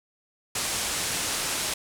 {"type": "low-pass noise", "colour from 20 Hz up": "white", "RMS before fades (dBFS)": -29, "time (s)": [0.55, 1.74], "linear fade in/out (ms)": 5, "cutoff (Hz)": 10000, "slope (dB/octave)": 24, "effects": []}